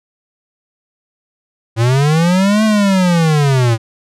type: linear two-way sweep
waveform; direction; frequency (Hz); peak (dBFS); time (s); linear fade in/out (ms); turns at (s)
square; up then down; 110 to 220 to 110; -10; 1.76-3.78; 50; 2.64
effects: low-pass 9000 Hz 12 dB/octave